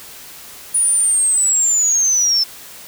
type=linear sweep; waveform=sine; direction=down; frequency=9750 to 5270 Hz; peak=-12 dBFS; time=0.74-2.44 s; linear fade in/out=10 ms; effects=white hiss -37 dBFS RMS until 2.87 s